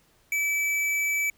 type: tone with tanh clipping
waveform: sine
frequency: 2304 Hz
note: D7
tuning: 34 cents flat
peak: -25 dBFS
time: 0.32-1.3 s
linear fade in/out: 2 ms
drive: 17 dB
effects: pink hiss -63 dBFS RMS until 1.37 s